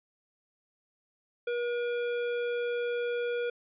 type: tone with hard clipping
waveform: sine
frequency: 480 Hz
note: B4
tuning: 49 cents flat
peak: -31 dBFS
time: 1.47-3.5 s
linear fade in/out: 5 ms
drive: 17 dB
effects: resampled to 8000 Hz